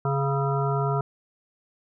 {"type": "harmonic tone with a mistuned harmonic", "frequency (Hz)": 138.59, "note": "C#3", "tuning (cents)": 0, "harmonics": [1, 3, 5, 7, 9, 10], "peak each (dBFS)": [-24, -29, -31, -32, -34, -34], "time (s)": [0.05, 1.01], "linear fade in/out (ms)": 2, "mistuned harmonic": 10, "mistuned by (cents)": -52, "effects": []}